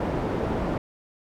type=low-pass noise; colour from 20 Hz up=white; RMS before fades=-27 dBFS; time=0-0.78 s; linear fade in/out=5 ms; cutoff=550 Hz; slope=12 dB/octave; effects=none